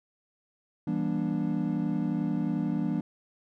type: chord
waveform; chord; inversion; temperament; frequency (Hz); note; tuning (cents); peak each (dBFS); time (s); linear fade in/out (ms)
triangle; E half-diminished seventh; none; equal with one note detuned; 164.81 / 196 / 239.1 / 293.7; E3 / G3 / Bb3 / D4; 0 / 0 / +44 / 0; -30; 0.87-3.01; 5
effects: none